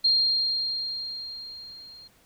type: tone with level ramp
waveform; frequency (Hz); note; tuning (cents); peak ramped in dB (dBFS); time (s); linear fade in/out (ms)
sine; 4210; C8; +10; -17 to -45; 0.04-2.08; 10
effects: pink hiss -60 dBFS RMS until 2.25 s